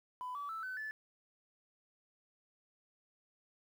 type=tone with pitch steps; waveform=sine; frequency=1000 / 1148.7 / 1319.5 / 1515.7 / 1741.1 Hz; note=B5 / D6 / E6 / F#6 / A6; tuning=+21 / -39 / +1 / +41 / -19 cents; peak=-38 dBFS; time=0.21-0.91 s; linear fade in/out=0 ms; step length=140 ms; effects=tanh soft clip ceiling -36 dBFS + 11-bit